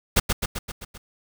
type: noise with echo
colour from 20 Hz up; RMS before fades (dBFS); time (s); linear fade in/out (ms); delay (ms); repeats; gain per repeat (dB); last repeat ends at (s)
pink; -17; 0.16-0.2; 10; 130; 6; -4; 0.98
effects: none